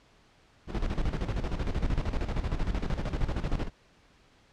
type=noise with tremolo; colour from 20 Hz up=brown; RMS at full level=-27 dBFS; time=0.67-3.7 s; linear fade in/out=50 ms; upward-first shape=square; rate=13 Hz; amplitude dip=65%; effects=pink hiss -61 dBFS RMS until 4.52 s + low-pass 5000 Hz 12 dB/octave